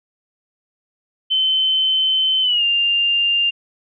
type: tone with pitch glide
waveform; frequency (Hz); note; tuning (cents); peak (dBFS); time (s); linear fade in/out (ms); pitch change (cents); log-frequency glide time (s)
sine; 3068 to 2797; G7 to F7; -38 to +2; -14; 1.3-3.51; 20; -160; 2.42-2.64
effects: none